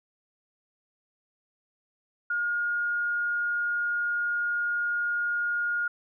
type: tone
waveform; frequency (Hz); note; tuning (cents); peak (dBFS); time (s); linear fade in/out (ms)
sine; 1426; F6; +36; -25; 2.3-5.88; 5
effects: none